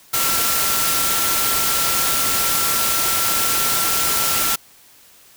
sine tone in noise, 1355 Hz, E6, 47 cents sharp, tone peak -26 dBFS, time 0.13-4.56 s, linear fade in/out 10 ms, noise white, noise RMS -19 dBFS, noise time 0.13-4.56 s, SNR -10 dB, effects white hiss -49 dBFS RMS until 5.36 s

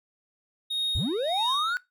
triangle tone with tremolo, 3729 Hz, A#7, in tune, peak -22 dBFS, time 0.7-1.75 s, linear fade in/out 10 ms, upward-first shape sine, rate 1.6 Hz, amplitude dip 80%
triangle linear sweep, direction up, 50.7 to 1500 Hz, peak -23 dBFS, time 0.95-1.77 s, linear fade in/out 0 ms
effects noise-tail reverb RT60 0.2 s tail -20 dB re dry + tanh soft clip ceiling -16 dBFS

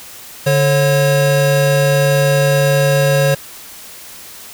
square tone pair together, 144.85 / 545 Hz, D3 / C#5, -24 / -29 cents, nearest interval octave + major seventh, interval 2295 cents, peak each -14 dBFS, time 0.46-3.35 s, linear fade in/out 10 ms, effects white hiss -35 dBFS RMS until 4.53 s

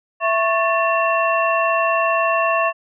sine tone cluster, 663 / 1098 / 1764 / 2711 Hz, E5 / C#6 / A6 / E7, +10 / -17 / +4 / +48 cents, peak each -19 / -19 / -25 / -23 dBFS, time 0.2-2.73 s, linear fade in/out 50 ms, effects none

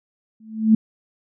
sine tone with exponential growth, 219.6 Hz, A3, 3 cents flat, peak -7 dBFS, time 0.4-0.75 s, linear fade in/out 5 ms, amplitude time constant 75 ms, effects none

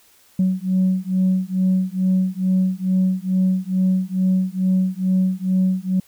sine beating tone pair, 185.4 / 187.7 Hz, F#3 / F#3, +4 / +25 cents, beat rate 2.3 Hz, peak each -18 dBFS, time 0.39-6 s, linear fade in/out 5 ms, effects tanh soft clip ceiling -11 dBFS + white hiss -54 dBFS RMS until 6.07 s

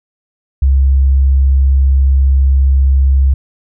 sine tone, 67.4 Hz, C#2, 48 cents flat, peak -6 dBFS, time 0.62-3.34 s, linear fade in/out 5 ms, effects none

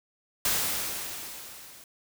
white noise with level ramp, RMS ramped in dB -25 to -50 dBFS, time 0.45-1.84 s, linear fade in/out 2 ms, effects none

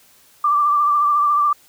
sine tone with vibrato, 1174.7 Hz, D6, in tune, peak -13 dBFS, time 0.44-1.53 s, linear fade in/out 5 ms, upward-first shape triangle, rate 14 Hz, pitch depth 42 cents each way, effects white hiss -52 dBFS RMS until 1.68 s

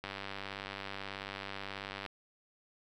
click train, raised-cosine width 0.3 ms, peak -24 dBFS, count 200, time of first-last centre 0.04-2.062 s, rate 98.4 Hz, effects 11-bit

